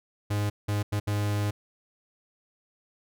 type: tone bursts at uneven times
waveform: 45% pulse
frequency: 103.4 Hz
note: G#2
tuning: 7 cents flat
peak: -25 dBFS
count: 4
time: 0.3-0.5 / 0.68-0.83 / 0.92-1 / 1.07-1.51 s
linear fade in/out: 10 ms
effects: none